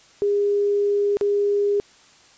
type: tone with dropouts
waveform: sine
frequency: 407 Hz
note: G#4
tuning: 35 cents flat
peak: -17 dBFS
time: 0.22-1.8 s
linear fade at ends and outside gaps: 0 ms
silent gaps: 1.17-1.211 s
effects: white hiss -52 dBFS RMS until 2.37 s + resampled to 16000 Hz